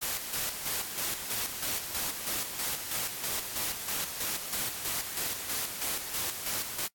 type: noise with tremolo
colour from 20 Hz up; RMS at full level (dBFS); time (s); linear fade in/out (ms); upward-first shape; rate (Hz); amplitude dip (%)
white; -32; 0.01-6.88; 20; square; 3.1; 50
effects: noise-tail reverb RT60 0.1 s tail -23 dB re dry + AAC 64 kbps